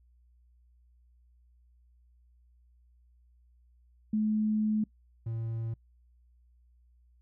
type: tone pair in turn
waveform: sine / triangle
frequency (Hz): 214.7 / 113.73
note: A3 / A#2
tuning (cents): -42 / -42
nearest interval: major seventh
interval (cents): 1100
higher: first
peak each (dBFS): -25 / -30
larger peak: first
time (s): 4.13-4.84 / 5.26-5.74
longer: first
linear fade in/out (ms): 5
effects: noise-tail reverb RT60 0.1 s tail -23 dB re dry + added 60 Hz sine -60 dBFS peak until 7.21 s